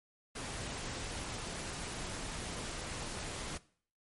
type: noise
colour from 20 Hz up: pink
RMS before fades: -41 dBFS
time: 0.35-3.58 s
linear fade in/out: 10 ms
effects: noise-tail reverb RT60 0.5 s tail -19 dB re dry + MP3 48 kbps